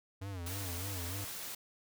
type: tone with vibrato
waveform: square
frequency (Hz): 92.5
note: F#2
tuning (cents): 0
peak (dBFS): -40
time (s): 0.21-1.25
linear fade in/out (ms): 10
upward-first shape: sine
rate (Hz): 3.3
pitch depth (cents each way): 140
type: noise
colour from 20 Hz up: white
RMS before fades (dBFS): -43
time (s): 0.46-1.55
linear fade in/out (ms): 5
effects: none